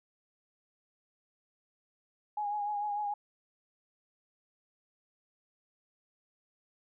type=tone with vibrato; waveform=sine; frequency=828 Hz; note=G#5; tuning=5 cents flat; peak=-31 dBFS; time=2.37-3.14 s; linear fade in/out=5 ms; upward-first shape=triangle; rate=6.7 Hz; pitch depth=39 cents each way; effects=none